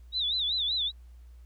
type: tone with vibrato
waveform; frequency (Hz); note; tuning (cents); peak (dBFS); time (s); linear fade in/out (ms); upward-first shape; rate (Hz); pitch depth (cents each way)
sine; 3715; A#7; -7; -26; 0.12-0.92; 50; sine; 5.2; 150
effects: added 60 Hz sine -47 dBFS peak until 1.45 s + pink hiss -70 dBFS RMS until 1.45 s